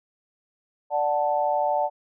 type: chord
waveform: sine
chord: D major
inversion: none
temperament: equal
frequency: 587.3 / 740 / 880 Hz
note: D5 / F#5 / A5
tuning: 0 / 0 / 0 cents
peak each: -25 dBFS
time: 0.9-1.9 s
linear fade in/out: 50 ms
effects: none